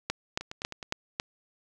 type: two click trains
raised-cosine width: 0.2 ms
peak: -11 / -21 dBFS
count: 5 / 5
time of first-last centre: 0.1-1.199 / 0.41-0.828 s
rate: 3.64 / 9.57 Hz
effects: none